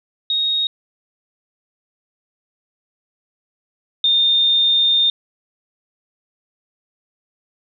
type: tone pair in turn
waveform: sine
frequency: 3747 / 3634 Hz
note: A#7 / A#7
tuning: +8 / -45 cents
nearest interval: minor second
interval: 53 cents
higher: first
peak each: -16 / -12 dBFS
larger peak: second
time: 0.3-0.67 / 4.04-5.1 s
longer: second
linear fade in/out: 2 ms
effects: none